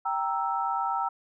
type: chord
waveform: sine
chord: E diminished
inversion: first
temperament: equal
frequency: 784 / 932.3 / 1318.5 Hz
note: G5 / Bb5 / E6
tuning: 0 / 0 / 0 cents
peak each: -30 / -30 / -30 dBFS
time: 0.05-1.09 s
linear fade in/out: 10 ms
effects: none